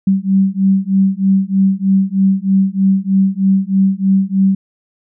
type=beating tone pair; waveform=sine; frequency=191.5 / 194.7 Hz; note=G3 / G3; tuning=-40 / -12 cents; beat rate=3.2 Hz; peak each=-13 dBFS; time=0.07-4.55 s; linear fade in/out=5 ms; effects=none